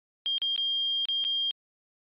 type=tone with dropouts; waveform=sine; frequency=3209 Hz; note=G7; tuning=40 cents sharp; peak=-25 dBFS; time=0.26-1.51 s; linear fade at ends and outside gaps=0 ms; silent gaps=0.381-0.418 / 0.562-0.578 / 1.054-1.086 / 1.241-1.249 s; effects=resampled to 8000 Hz